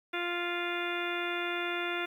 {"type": "harmonic tone", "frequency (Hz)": 348.8, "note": "F4", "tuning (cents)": -2, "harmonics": [1, 2, 3, 4, 5, 6, 7, 8, 10], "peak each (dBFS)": [-36, -40, -44, -37, -42, -40, -40, -43, -43], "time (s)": [0.13, 2.06], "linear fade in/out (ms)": 10, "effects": ["10-bit"]}